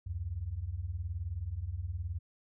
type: beating tone pair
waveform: sine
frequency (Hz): 72.1 / 91.1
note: D2 / F#2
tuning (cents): -31 / -26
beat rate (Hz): 19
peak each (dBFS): -39 / -36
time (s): 0.06-2.19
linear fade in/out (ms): 10
effects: none